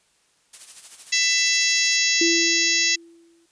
blue noise with tremolo, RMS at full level -37 dBFS, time 0.53-1.97 s, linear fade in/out 5 ms, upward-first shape sine, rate 13 Hz, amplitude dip 60%
harmonic tone, 665 Hz, E5, 15 cents sharp, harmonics 3 / 4 / 5 / 6 / 7 / 8 / 9 / 10, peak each -24 / -25 / -30 / -26 / -28 / -25 / -29 / -25 dBFS, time 1.12-2.96 s, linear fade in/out 10 ms
sine tone with exponential decay, 335.6 Hz, E4, 31 cents sharp, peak -18 dBFS, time 2.21-3.46 s, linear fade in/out 5 ms, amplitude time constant 270 ms
effects white hiss -63 dBFS RMS until 3.51 s + resampled to 22050 Hz

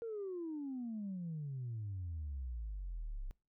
sine exponential sweep, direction down, 470.7 to 31.26 Hz, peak -38 dBFS, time 0.02-3.31 s, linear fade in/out 0 ms, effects noise-tail reverb RT60 0.3 s tail -25 dB re dry + tanh soft clip ceiling -36 dBFS

